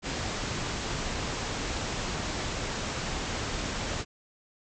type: low-pass noise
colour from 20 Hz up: pink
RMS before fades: -33 dBFS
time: 0.02-4.05 s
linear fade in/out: 50 ms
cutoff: 7700 Hz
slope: 96 dB/octave
effects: none